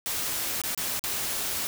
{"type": "noise with dropouts", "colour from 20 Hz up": "white", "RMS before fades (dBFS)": -30, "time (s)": [0.06, 1.67], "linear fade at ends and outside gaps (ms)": 0, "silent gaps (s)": [[0.617, 0.637], [0.748, 0.776], [0.994, 1.039]], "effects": []}